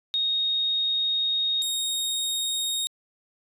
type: tone pair in turn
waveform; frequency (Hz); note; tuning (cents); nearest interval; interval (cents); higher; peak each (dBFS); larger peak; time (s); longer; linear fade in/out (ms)
sine / sawtooth; 3729 / 3729; A#7 / A#7; 0 / 0; unison; 0; neither; -22; neither; 0.14-1.62 / 1.62-2.87; first; 0
effects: resampled to 32000 Hz